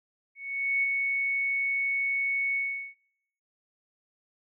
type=tone with ADSR envelope; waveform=sine; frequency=2217 Hz; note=C#7; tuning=in tune; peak=-22 dBFS; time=0.35-2.95 s; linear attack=480 ms; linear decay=21 ms; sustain=-3 dB; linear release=390 ms; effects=noise-tail reverb RT60 0.8 s tail -24 dB re dry